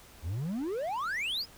triangle exponential sweep, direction up, 71.5 to 5274 Hz, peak -29 dBFS, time 0.22-1.46 s, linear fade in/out 50 ms, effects pink hiss -54 dBFS RMS until 1.57 s

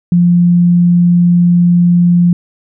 sine tone, 174.61 Hz, F3, in tune, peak -5 dBFS, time 0.12-2.33 s, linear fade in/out 2 ms, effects none

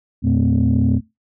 sine tone cluster, 84.5 / 117.6 / 217 / 255.7 Hz, E2 / A#2 / A3 / C4, +43 / +16 / -24 / -40 cents, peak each -18 dBFS, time 0.22-1.01 s, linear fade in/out 50 ms, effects noise-tail reverb RT60 0.2 s tail -19 dB re dry + tanh soft clip ceiling -7 dBFS

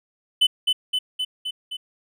triangle tone with echo, 3016 Hz, F#7, 32 cents sharp, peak -12 dBFS, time 0.41-0.47 s, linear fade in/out 10 ms, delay 260 ms, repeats 5, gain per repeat -3 dB, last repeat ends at 1.77 s, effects none

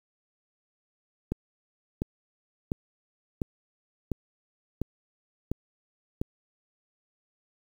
click train, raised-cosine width 3 ms, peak -15 dBFS, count 8, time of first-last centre 1.32-6.215 s, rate 1.43 Hz, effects 8-bit

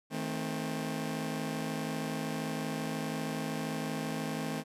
sawtooth chord, A diminished, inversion second, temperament just, 158.4 / 220 / 264 Hz, Eb3 / A3 / C4, +31 / 0 / +16 cents, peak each -34 dBFS, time 0.1-4.64 s, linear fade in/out 50 ms, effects resampled to 32000 Hz

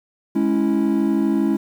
triangle chord, C# minor, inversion second, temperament equal with one note detuned, 209.7 / 277.2 / 329.6 Hz, G#3 / C#4 / E4, +17 / 0 / 0 cents, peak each -18 dBFS, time 0.35-1.57 s, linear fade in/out 10 ms, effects tanh soft clip ceiling -7 dBFS + 8-bit

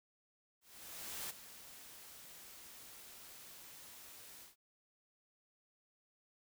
white noise with ADSR envelope, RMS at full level -43 dBFS, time 0.61-4.56 s, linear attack 690 ms, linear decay 13 ms, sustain -12 dB, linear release 140 ms, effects none

